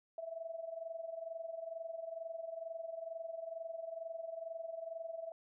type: tone with amplitude modulation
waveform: sine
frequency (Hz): 659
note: E5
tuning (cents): -1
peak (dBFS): -38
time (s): 0.18-5.32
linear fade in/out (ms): 2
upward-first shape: sine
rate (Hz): 22.2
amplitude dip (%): 75
effects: none